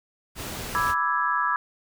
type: noise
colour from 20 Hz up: pink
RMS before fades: -34 dBFS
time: 0.35-0.95 s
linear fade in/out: 50 ms
type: chord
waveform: sine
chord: E dominant seventh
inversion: second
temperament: equal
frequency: 987.8 / 1174.7 / 1318.5 / 1661.2 Hz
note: B5 / D6 / E6 / G#6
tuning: 0 / 0 / 0 / 0 cents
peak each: -27 dBFS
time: 0.75-1.56 s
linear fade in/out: 0 ms
effects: none